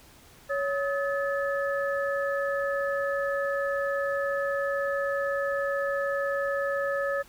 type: tone cluster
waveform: sine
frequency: 558 / 1273 / 1732 Hz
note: C#5 / D#6 / A6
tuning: +11 / +39 / -28 cents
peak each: -27 / -34 / -32 dBFS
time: 0.49-7.23 s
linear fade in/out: 20 ms
effects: pink hiss -54 dBFS RMS until 7.28 s